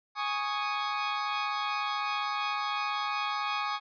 sawtooth chord, Ab suspended fourth, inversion none, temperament equal, 830.6 / 1108.7 / 1244.5 Hz, Ab5 / Db6 / Eb6, 0 / 0 / 0 cents, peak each -30 dBFS, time 0.15-3.8 s, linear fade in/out 50 ms, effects resampled to 11025 Hz

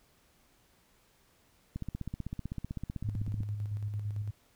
click train, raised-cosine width 5 ms, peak -24 dBFS, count 27, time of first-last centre 1.76-3.406 s, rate 15.8 Hz
sine tone with tremolo, 103.83 Hz, G#2, in tune, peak -31 dBFS, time 3.04-4.31 s, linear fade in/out 10 ms, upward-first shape square, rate 8.9 Hz, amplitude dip 40%
effects pink hiss -67 dBFS RMS until 4.55 s

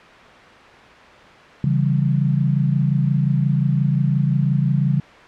sine chord, C# diminished, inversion none, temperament equal with one note detuned, 139.07 / 164.81 / 196 Hz, C#3 / E3 / G3, +6 / 0 / 0 cents, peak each -17 / -21 / -23 dBFS, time 1.64-5 s, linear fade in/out 2 ms, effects white hiss -42 dBFS RMS until 5.27 s + low-pass 2000 Hz 12 dB/octave

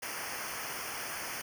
pink noise with comb filter, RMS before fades -39 dBFS, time 0.02-1.42 s, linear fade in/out 10 ms, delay 0.26 ms, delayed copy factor -0.95, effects none

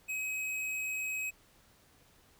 sine tone with hard clipping, 2541 Hz, D#7, 36 cents sharp, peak -35 dBFS, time 0.08-1.31 s, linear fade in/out 20 ms, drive 12 dB, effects pink hiss -64 dBFS RMS until 2.39 s

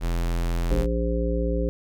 square tone, 42.6 Hz, F1, 42 cents flat, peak -23 dBFS, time 0-0.87 s, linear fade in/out 50 ms
harmonic tone, 57.9 Hz, A#1, 11 cents flat, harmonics 1 / 3 / 5 / 7 / 9, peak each -24 / -30 / -31 / -31 / -29 dBFS, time 0.71-1.69 s, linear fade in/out 0 ms
effects none

